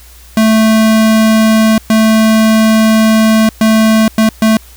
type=tone bursts at uneven times; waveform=square; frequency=220 Hz; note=A3; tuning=in tune; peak=-6 dBFS; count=5; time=0.37-1.78 / 1.9-3.49 / 3.61-4.08 / 4.18-4.29 / 4.42-4.57 s; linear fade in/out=2 ms; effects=added 60 Hz sine -36 dBFS peak until 4.76 s + white hiss -40 dBFS RMS until 4.76 s